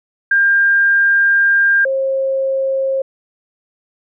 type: tone pair in turn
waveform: sine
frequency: 1600 / 536.1 Hz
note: G6 / C5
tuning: +35 / +42 cents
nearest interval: octave + perfect fifth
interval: 1893 cents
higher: first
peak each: -9 / -14 dBFS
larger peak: first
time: 0.31-1.85 / 1.85-3.02 s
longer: first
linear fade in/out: 5 ms
effects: none